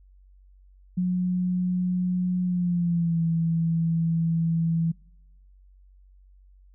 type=tone with pitch glide; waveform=sine; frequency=180.9 to 164.93 Hz; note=F#3 to E3; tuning=-39 to +1 cents; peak=-21 dBFS; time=0.97-4.92 s; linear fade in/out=10 ms; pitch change=-160 cents; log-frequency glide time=2.44-3.22 s; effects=noise-tail reverb RT60 0.8 s tail -25 dB re dry + added 47 Hz sine -51 dBFS peak until 6.74 s